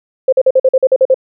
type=tone bursts; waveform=sine; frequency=523.3 Hz; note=C5; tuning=in tune; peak=-5 dBFS; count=10; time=0.28-1.144 s; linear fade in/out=5 ms; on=45 ms; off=46 ms; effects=none